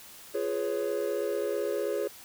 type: chord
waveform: triangle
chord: C# dominant seventh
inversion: first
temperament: just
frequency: 346.5 / 415.8 / 498.9 / 554.4 Hz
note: E#4 / G#4 / B4 / C#5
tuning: -14 / +2 / +17 / 0 cents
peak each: -34 / -29 / -34 / -31 dBFS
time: 0.34-2.08 s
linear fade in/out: 10 ms
effects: white hiss -49 dBFS RMS until 2.24 s